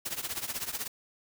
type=noise with tremolo; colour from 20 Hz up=white; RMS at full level=-32 dBFS; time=0.05-0.88 s; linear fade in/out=10 ms; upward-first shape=triangle; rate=16 Hz; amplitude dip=90%; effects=none